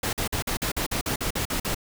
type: noise bursts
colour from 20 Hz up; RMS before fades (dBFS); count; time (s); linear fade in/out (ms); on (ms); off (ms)
pink; -27; 12; 0.03-1.747; 5; 100; 47
effects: none